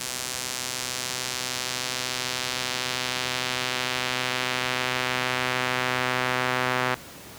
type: tone with band-pass filter sweep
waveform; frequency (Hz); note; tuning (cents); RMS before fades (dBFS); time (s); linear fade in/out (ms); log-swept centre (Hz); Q
sawtooth; 126.7; B2; +45; -28; 0-6.95; 10; 7800 to 1600; 0.91
effects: pink hiss -43 dBFS RMS until 7.38 s + high-pass 80 Hz 12 dB/octave